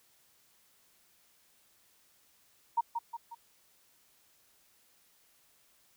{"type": "tone with echo", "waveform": "sine", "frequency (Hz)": 932.3, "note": "A#5", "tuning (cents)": 0, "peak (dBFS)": -24, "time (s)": [2.77, 2.81], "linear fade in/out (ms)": 10, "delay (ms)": 180, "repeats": 3, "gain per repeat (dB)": -6, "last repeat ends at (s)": 3.35, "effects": ["white hiss -67 dBFS RMS until 5.96 s"]}